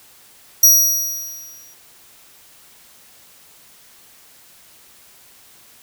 sawtooth tone with exponential decay, 5760 Hz, F#8, 47 cents flat, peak -3 dBFS, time 0.63-1.74 s, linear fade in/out 5 ms, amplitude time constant 240 ms, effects white hiss -48 dBFS RMS until 5.82 s

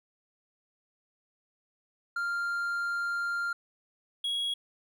triangle tone pair in turn, 1395 / 3318 Hz, F6 / G#7, -2 / -2 cents, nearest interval octave + minor third, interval 1500 cents, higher second, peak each -27 dBFS, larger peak neither, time 2.16-3.53 / 4.24-4.54 s, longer first, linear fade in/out 5 ms, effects none

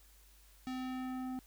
square tone with low-pass filter sweep, 257 Hz, C4, 31 cents flat, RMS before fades -40 dBFS, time 0.67-1.39 s, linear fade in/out 0 ms, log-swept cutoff 6100 to 830 Hz, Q 0.82, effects added 50 Hz sine -61 dBFS peak until 1.46 s + white hiss -65 dBFS RMS until 1.46 s

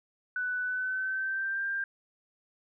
sine tone with pitch glide, 1492 to 1589.9 Hz, F#6 to G6, +14 to +24 cents, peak -29 dBFS, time 0.36-1.84 s, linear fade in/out 2 ms, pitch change +110 cents, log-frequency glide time 0.63-1.65 s, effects none

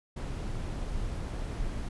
brown noise, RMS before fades -34 dBFS, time 0.16-1.89 s, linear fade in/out 10 ms, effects resampled to 24000 Hz

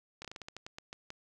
slowing click train, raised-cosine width 0.2 ms, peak -26 dBFS, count 12, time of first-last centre 0.22-1.104 s, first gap 26 ms, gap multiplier 1.21, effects none

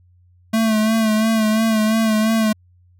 square tone with vibrato, 219.7 Hz, A3, 2 cents flat, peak -15 dBFS, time 0.53-2.53 s, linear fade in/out 10 ms, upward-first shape sine, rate 2.9 Hz, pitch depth 40 cents each way, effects added 89 Hz sine -50 dBFS peak until 2.99 s

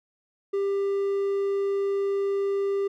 triangle tone, 396.6 Hz, G4, 20 cents sharp, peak -21 dBFS, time 0.53-2.88 s, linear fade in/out 10 ms, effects none

